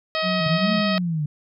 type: harmonic tone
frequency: 634 Hz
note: D#5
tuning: 32 cents sharp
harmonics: 1 / 2 / 3 / 4 / 5 / 6 / 7 / 8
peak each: -25 / -28 / -30 / -31 / -32 / -33 / -33 / -34 dBFS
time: 0.15-0.98 s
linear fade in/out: 0 ms
type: tone with vibrato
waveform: sine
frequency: 174.61 Hz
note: F3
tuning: in tune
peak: -23 dBFS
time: 0.22-0.83 s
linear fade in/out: 50 ms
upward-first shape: square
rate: 2.7 Hz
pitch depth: 83 cents each way
type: linear two-way sweep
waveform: sine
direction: up then down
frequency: 144.7 to 220 to 144.7 Hz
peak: -21 dBFS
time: 0.46-1.26 s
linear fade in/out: 5 ms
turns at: 0.72 s
effects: none